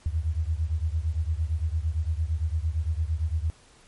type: beating tone pair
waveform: sine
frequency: 76.4 / 85.2 Hz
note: D#2 / F2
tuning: -31 / -42 cents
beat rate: 8.8 Hz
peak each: -26 / -28 dBFS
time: 0.06-3.5 s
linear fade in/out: 0 ms
effects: pink hiss -56 dBFS RMS until 3.87 s + MP3 48 kbps